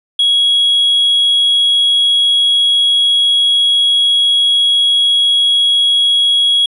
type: tone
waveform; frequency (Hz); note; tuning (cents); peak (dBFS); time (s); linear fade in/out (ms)
triangle; 3322; G#7; 0; -6; 0.19-6.66; 5
effects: tanh soft clip ceiling -4 dBFS + resampled to 32000 Hz